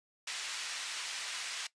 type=band-pass noise; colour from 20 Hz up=pink; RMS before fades=-40 dBFS; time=0.27-1.67 s; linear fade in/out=5 ms; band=1900 to 7600 Hz; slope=12 dB/octave; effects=noise-tail reverb RT60 0.1 s tail -18 dB re dry + resampled to 22050 Hz